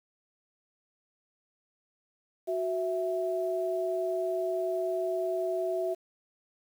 sine tone pair together, 370 / 659.3 Hz, F#4 / E5, 0 / 0 cents, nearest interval minor seventh, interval 1000 cents, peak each -31 / -30 dBFS, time 2.47-5.95 s, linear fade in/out 20 ms, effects 9-bit

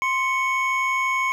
triangle tone pair together, 1046.3 / 2217 Hz, C6 / C#7, 0 / 0 cents, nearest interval octave + minor second, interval 1300 cents, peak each -21 dBFS, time 0.02-1.32 s, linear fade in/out 0 ms, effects none

